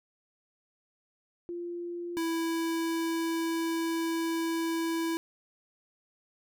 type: tone pair in turn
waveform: sine / square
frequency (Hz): 346.9 / 329.9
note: F4 / E4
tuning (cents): -12 / +1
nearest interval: minor second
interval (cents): 87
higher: first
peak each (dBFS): -34 / -29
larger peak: second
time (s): 1.49-2.17 / 2.17-5.17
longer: second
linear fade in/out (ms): 0
effects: none